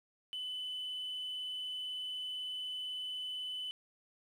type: tone with amplitude modulation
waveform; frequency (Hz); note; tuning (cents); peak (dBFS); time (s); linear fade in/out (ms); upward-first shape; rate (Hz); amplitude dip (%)
sine; 3008; F#7; +28; -35; 0.33-3.71; 0; sine; 158; 25
effects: tanh soft clip ceiling -35 dBFS + 11-bit